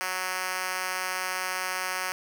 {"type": "tone with high-pass filter", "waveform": "5% pulse", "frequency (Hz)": 185, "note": "F#3", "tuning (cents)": 0, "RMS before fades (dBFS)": -31, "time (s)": [0.01, 2.12], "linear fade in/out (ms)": 0, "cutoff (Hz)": 680, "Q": 0.51, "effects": []}